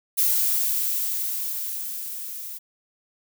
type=noise with level ramp; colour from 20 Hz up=violet; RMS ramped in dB=-20 to -36 dBFS; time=0.17-2.59 s; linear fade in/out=20 ms; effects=none